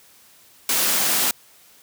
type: high-pass noise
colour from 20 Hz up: white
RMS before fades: -20 dBFS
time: 0.69-1.31 s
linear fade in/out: 2 ms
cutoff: 150 Hz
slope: 24 dB/octave
effects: white hiss -52 dBFS RMS until 1.82 s + high-pass 60 Hz 12 dB/octave